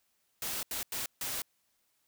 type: noise bursts at uneven times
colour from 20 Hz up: white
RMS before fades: -36 dBFS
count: 4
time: 0.42-0.63 / 0.71-0.83 / 0.92-1.06 / 1.21-1.42 s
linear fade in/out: 2 ms
effects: white hiss -75 dBFS RMS until 2.07 s